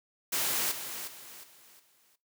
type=noise with echo; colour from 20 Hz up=white; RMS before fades=-30 dBFS; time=0.32-0.72 s; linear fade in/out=10 ms; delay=360 ms; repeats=4; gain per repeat=-9 dB; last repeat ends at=2.16 s; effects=noise-tail reverb RT60 0.2 s tail -17 dB re dry + high-pass 150 Hz 12 dB/octave